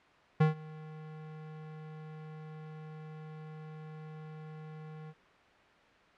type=tone with ADSR envelope; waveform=square; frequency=155.56 Hz; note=D#3; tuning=in tune; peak=-21 dBFS; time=0.4-5.14 s; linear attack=10 ms; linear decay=130 ms; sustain=-24 dB; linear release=47 ms; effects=white hiss -60 dBFS RMS until 6.17 s + low-pass 2000 Hz 12 dB/octave